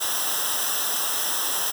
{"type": "noise with comb filter", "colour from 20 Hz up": "white", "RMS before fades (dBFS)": -25, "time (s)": [0, 1.72], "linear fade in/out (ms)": 20, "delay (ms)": 0.44, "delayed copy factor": -0.95, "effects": []}